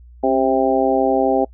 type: harmonic tone with a mistuned harmonic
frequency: 131.8 Hz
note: C3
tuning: 13 cents sharp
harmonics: 2 / 3 / 4 / 5 / 6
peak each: -20 / -20 / -20 / -20 / -20 dBFS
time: 0.23-1.45 s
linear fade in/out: 10 ms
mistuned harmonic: 2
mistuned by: +33 cents
effects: noise-tail reverb RT60 0.1 s tail -25 dB re dry + added 60 Hz sine -40 dBFS peak until 1.53 s